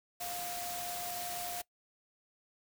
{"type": "tone in noise", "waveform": "sine", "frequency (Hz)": 706, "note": "F5", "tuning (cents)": 19, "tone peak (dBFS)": -41, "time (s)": [0.2, 1.62], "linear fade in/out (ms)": 10, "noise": "white", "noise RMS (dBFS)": -41, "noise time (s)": [0.2, 1.62], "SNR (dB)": -3, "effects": ["noise-tail reverb RT60 0.1 s tail -21 dB re dry"]}